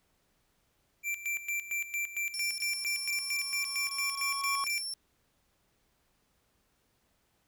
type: tone with tremolo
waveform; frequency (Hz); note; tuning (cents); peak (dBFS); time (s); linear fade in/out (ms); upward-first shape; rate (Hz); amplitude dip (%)
square; 2351; D7; +1; -31; 1.03-4.83; 50; square; 4.4; 75
type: tone bursts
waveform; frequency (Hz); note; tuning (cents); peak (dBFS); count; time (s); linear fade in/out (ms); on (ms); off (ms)
30% pulse; 5410; E8; +44; -31; 10; 2.34-4.938; 0; 240; 22
type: tone with exponential growth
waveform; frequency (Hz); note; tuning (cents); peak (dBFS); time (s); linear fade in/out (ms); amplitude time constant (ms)
triangle; 1108.7; C#6; 0; -28; 2.61-4.64; 0; 440
effects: pink hiss -73 dBFS RMS until 7.47 s